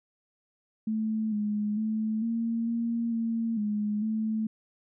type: tone with pitch steps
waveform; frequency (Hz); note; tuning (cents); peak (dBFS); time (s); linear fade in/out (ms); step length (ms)
sine; 218.7 / 209.3 / 218.1 / 229.6 / 232.3 / 228.2 / 209.4 / 218.9; A3 / G#3 / A3 / A#3 / A#3 / A#3 / G#3 / A3; -10 / +14 / -15 / -26 / -6 / -37 / +15 / -9; -26; 0.87-4.47; 5; 450
effects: none